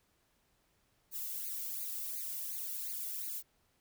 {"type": "noise with flanger", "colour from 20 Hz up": "violet", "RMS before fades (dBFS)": -40, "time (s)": [1.11, 3.43], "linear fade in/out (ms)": 50, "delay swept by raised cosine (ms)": [0.45, 1.45], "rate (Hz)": 2.8, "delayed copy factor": 0.9, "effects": ["pink hiss -74 dBFS RMS until 3.8 s"]}